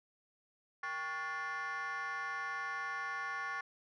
sine tone with frequency modulation, 1435 Hz, F6, 47 cents sharp, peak -34 dBFS, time 0.83-3.61 s, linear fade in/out 5 ms, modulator 323 Hz, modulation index 1.6, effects tanh soft clip ceiling -36 dBFS

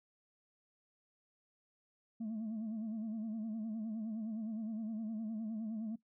sine tone with vibrato, 220 Hz, A3, in tune, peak -35 dBFS, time 2.2-5.96 s, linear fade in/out 10 ms, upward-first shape sine, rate 9.7 Hz, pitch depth 73 cents each way, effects noise-tail reverb RT60 0.1 s tail -18 dB re dry + tanh soft clip ceiling -36 dBFS

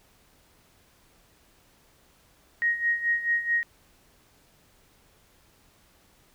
sine tone with tremolo, 1877 Hz, A#6, 11 cents sharp, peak -20 dBFS, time 2.62-3.63 s, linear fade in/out 0 ms, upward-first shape sine, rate 4.6 Hz, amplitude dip 75%, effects pink hiss -61 dBFS RMS until 6.34 s

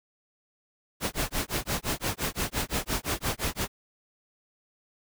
pink noise with tremolo, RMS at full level -27 dBFS, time 1-3.68 s, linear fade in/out 50 ms, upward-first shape sine, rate 5.8 Hz, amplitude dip 100%, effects none

